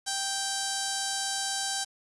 5% pulse tone with notch filter, 784 Hz, G5, in tune, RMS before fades -31 dBFS, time 0.06-1.85 s, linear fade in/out 20 ms, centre 2300 Hz, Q 2, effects resampled to 24000 Hz + 8-bit

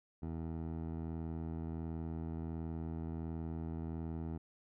15% pulse tone with low-pass filter, 81.4 Hz, E2, 21 cents flat, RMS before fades -41 dBFS, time 0.22-4.38 s, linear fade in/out 10 ms, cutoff 700 Hz, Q 0.56, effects none

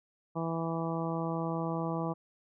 harmonic tone, 164.81 Hz, E3, in tune, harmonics 1 / 2 / 3 / 4 / 5 / 6 / 7, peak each -34 / -37 / -39 / -40 / -41 / -42 / -42 dBFS, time 0.35-2.14 s, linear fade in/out 20 ms, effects none

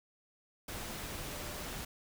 sine tone in noise, 596 Hz, D5, 25 cents sharp, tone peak -51 dBFS, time 1.3-1.63 s, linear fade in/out 5 ms, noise pink, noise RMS -42 dBFS, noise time 0.68-1.85 s, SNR -12 dB, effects none

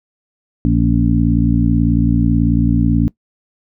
harmonic tone with a mistuned harmonic, 58.27 Hz, A#1, in tune, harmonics 1 / 2 / 3 / 4 / 5, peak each -17 / -17 / -17 / -17 / -17 dBFS, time 0.65-3.08 s, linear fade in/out 0 ms, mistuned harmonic 5, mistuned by -41 cents, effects noise-tail reverb RT60 0.1 s tail -21 dB re dry

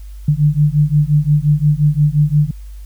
sine beating tone pair, 146 / 151.7 Hz, D3 / D#3, -10 / -44 cents, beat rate 5.7 Hz, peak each -13 dBFS, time 0.28-2.51 s, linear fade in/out 5 ms, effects added 50 Hz sine -29 dBFS peak until 2.85 s + white hiss -52 dBFS RMS until 2.85 s

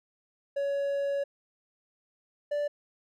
triangle tone pair in turn, 561 / 584.1 Hz, C#5 / D5, +21 / -10 cents, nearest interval minor second, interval 69 cents, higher second, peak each -25 dBFS, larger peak neither, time 0.56-1.24 / 2.51-2.68 s, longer first, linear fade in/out 10 ms, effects none

